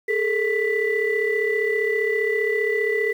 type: tone cluster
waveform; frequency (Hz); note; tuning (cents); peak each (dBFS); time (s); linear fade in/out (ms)
sine; 414.7 / 449.8 / 1981; G#4 / A4 / B6; -3 / +38 / +5; -23; 0.08-3.13; 10
effects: tanh soft clip ceiling -11 dBFS + 8-bit